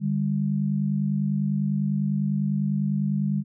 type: tone pair together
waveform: sine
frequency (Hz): 150 / 200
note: D3 / G3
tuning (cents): +37 / +35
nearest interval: perfect fourth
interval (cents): 498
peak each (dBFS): -25 / -24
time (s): 0-3.44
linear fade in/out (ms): 50
effects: none